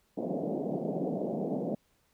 pink band-pass noise, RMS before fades -33 dBFS, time 0.17-1.75 s, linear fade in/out 5 ms, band 160 to 690 Hz, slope 48 dB/octave, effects pink hiss -71 dBFS RMS until 2.13 s

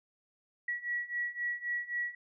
sine beating tone pair, 1927 / 1930.8 Hz, B6 / B6, -43 / -40 cents, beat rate 3.8 Hz, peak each -37 / -35 dBFS, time 0.68-2.15 s, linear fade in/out 5 ms, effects none

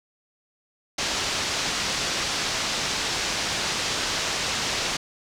white low-pass noise, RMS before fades -27 dBFS, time 0.98-4.97 s, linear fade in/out 5 ms, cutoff 6200 Hz, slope 24 dB/octave, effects none

